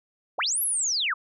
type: linear two-way sweep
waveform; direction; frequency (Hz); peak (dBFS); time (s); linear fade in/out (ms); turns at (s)
sine; up then down; 302.5 to 11650 to 1054; -23; 0.38-1.14; 10; 0.62
effects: none